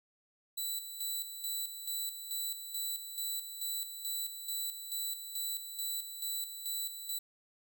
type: tone with tremolo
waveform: 10% pulse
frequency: 3972 Hz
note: B7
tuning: 9 cents sharp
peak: -27 dBFS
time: 0.57-7.19 s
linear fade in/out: 10 ms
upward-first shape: square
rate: 2.3 Hz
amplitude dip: 60%
effects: none